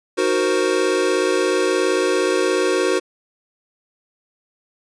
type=chord; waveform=square; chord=C half-diminished seventh; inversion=first; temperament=equal; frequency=311.1 / 370 / 466.2 / 523.3 Hz; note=Eb4 / Gb4 / Bb4 / C5; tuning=0 / 0 / 0 / 0 cents; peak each=-26 / -20 / -23 / -24 dBFS; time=0.17-3 s; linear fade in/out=20 ms; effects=resampled to 22050 Hz